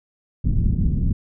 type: low-pass noise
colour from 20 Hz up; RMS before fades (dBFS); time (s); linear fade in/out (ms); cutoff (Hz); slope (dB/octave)
pink; -19; 0.44-1.13; 10; 210; 24
effects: none